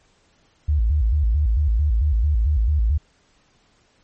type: tone with vibrato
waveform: sine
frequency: 64.1 Hz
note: C2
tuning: 35 cents flat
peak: -15 dBFS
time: 0.68-2.98 s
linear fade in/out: 10 ms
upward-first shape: square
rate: 4.5 Hz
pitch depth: 260 cents each way
effects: pink hiss -60 dBFS RMS until 4.03 s + MP3 32 kbps